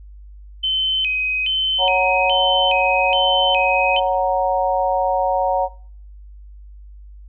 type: tone with vibrato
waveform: sine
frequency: 2780 Hz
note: F7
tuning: 9 cents flat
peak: -17 dBFS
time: 0.63-4 s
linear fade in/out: 10 ms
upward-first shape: square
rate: 1.2 Hz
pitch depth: 170 cents each way
type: chord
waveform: sine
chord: F# major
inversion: second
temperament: equal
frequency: 554.4 / 740 / 932.3 Hz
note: C#5 / F#5 / A#5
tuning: 0 / 0 / 0 cents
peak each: -20 / -19 / -21 dBFS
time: 1.78-5.69 s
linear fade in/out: 50 ms
effects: noise-tail reverb RT60 0.6 s tail -22 dB re dry + added 50 Hz sine -37 dBFS peak until 7.28 s